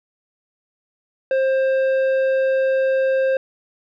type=tone with tanh clipping; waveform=sine; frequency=530 Hz; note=C5; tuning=22 cents sharp; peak=-17 dBFS; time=1.31-3.37 s; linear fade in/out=2 ms; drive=9 dB; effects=none